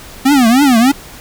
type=tone with vibrato; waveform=square; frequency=255.5 Hz; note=C4; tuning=41 cents flat; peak=-7 dBFS; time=0.25-0.92 s; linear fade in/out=10 ms; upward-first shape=triangle; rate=3.3 Hz; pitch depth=270 cents each way; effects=pink hiss -34 dBFS RMS until 1.2 s